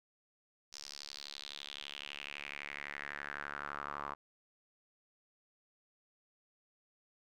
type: tone with band-pass filter sweep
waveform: sawtooth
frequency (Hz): 71.9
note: D2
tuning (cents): -36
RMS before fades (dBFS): -45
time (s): 0.72-4.15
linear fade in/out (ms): 20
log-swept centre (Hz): 5500 to 1100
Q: 4.2
effects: none